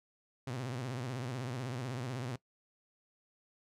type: tone with vibrato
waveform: sawtooth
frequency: 125.7 Hz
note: B2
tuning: 31 cents sharp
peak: -33 dBFS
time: 0.47-2.36 s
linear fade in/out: 5 ms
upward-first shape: sine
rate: 16 Hz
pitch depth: 140 cents each way
effects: noise-tail reverb RT60 0.1 s tail -20 dB re dry + low-pass 9000 Hz 12 dB/octave